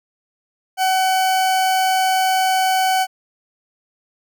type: tone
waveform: 40% pulse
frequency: 754 Hz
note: F#5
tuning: 32 cents sharp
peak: -14 dBFS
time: 0.77-3.07 s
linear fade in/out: 50 ms
effects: none

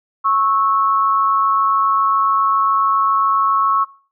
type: tone pair together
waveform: sine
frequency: 1100 / 1307.3 Hz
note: C#6 / E6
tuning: -14 / -15 cents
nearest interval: minor third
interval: 299 cents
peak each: -14 / -18 dBFS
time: 0.24-3.85 s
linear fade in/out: 20 ms
effects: noise-tail reverb RT60 0.4 s tail -20 dB re dry

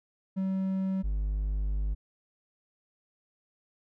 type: tone pair in turn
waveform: triangle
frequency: 190.6 / 50.69 Hz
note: G3 / G#1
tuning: -48 / -41 cents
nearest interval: octave + major seventh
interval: 2293 cents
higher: first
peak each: -25 dBFS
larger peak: neither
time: 0.36-1.03 / 1.03-1.95 s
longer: second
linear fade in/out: 20 ms
effects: none

